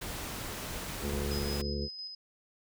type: noise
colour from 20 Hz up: pink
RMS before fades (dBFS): -39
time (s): 0.01-1.62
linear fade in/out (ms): 10
type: harmonic tone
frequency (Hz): 71.3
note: C#2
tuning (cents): +49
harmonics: 1 / 2 / 3 / 5 / 6 / 7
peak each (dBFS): -35 / -41 / -38 / -41 / -41 / -43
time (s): 1.01-1.89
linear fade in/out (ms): 50
type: tone with tremolo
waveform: sine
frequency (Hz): 5040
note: D#8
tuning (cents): +21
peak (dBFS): -38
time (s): 1.31-2.15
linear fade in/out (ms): 5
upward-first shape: square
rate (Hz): 5.9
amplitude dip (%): 35
effects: none